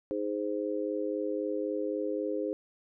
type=chord; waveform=sine; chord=Ab major; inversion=second; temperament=just; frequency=311.5 / 415.3 / 519.1 Hz; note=Eb4 / Ab4 / C5; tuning=+2 / 0 / -14 cents; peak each=-34 dBFS; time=0.11-2.53 s; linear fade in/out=0 ms; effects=none